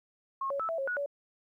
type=tone with pitch steps; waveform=sine; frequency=1082 / 558 / 1311 / 659 / 543 / 1463 / 569 Hz; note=C#6 / C#5 / E6 / E5 / C#5 / F#6 / C#5; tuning=-42 / +11 / -10 / -1 / -36 / -20 / +45 cents; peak=-30 dBFS; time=0.41-1.061 s; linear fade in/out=5 ms; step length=93 ms; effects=12-bit